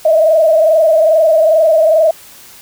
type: tone with frequency modulation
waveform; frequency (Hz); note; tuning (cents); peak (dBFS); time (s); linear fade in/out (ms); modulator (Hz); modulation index
sine; 637; D#5; +41; -6; 0.05-2.11; 5; 22.4; 1.3
effects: white hiss -38 dBFS RMS until 2.61 s